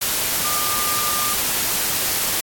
sine tone in noise, 1200 Hz, D6, 37 cents sharp, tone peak -25 dBFS, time 0.44-1.34 s, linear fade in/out 10 ms, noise white, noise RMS -21 dBFS, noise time 0.01-2.41 s, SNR -7 dB, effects AAC 64 kbps

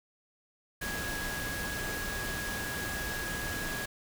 sine tone in noise, 1658 Hz, G#6, 3 cents flat, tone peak -37 dBFS, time 0.81-3.86 s, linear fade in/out 10 ms, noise pink, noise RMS -37 dBFS, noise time 0.81-3.86 s, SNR -3 dB, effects none

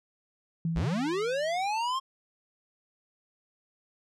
sine tone with exponential decay, 164.9 Hz, E3, 1 cent sharp, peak -25 dBFS, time 0.65-1.67 s, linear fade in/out 2 ms, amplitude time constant 220 ms
square linear sweep, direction up, 36.71 to 1081 Hz, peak -28 dBFS, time 0.75-2 s, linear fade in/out 20 ms
effects low-pass 6000 Hz 12 dB/octave

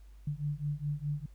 sine beating tone pair, 144.4 / 149.2 Hz, D3 / D3, -29 / +28 cents, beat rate 4.8 Hz, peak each -35 / -35 dBFS, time 0.27-1.26 s, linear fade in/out 5 ms, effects added 50 Hz sine -50 dBFS peak until 1.34 s + pink hiss -70 dBFS RMS until 1.34 s

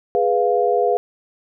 sine chord, F diminished, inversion first, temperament equal, 415.3 / 493.9 / 698.5 Hz, Ab4 / Cb5 / F5, 0 / 0 / 0 cents, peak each -19 dBFS, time 0.15-0.97 s, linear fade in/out 0 ms, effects none

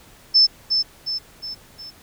sine tone with echo, 5274 Hz, E8, in tune, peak -10 dBFS, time 0.34-0.47 s, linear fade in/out 20 ms, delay 360 ms, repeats 4, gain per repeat -6 dB, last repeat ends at 1.91 s, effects pink hiss -49 dBFS RMS until 2.02 s

